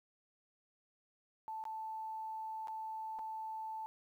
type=tone with dropouts; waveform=sine; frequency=880 Hz; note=A5; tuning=in tune; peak=-40 dBFS; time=1.48-3.86 s; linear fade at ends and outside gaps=0 ms; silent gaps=1.639-1.653 / 2.673-2.682 / 3.188-3.192 s; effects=12-bit